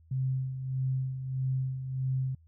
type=tone with tremolo; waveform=sine; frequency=131.1 Hz; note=C3; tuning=4 cents sharp; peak=-26 dBFS; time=0.11-2.35 s; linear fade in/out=5 ms; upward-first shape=sine; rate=1.6 Hz; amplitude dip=60%; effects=added 81 Hz sine -56 dBFS peak until 2.47 s